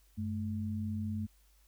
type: tone pair together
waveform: sine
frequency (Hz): 95.61 / 215.7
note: G2 / A3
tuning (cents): -43 / -34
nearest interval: octave + major second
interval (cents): 1409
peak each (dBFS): -36 / -36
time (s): 0.17-1.27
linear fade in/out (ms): 20
effects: added 50 Hz sine -63 dBFS peak until 1.67 s + white hiss -70 dBFS RMS until 1.67 s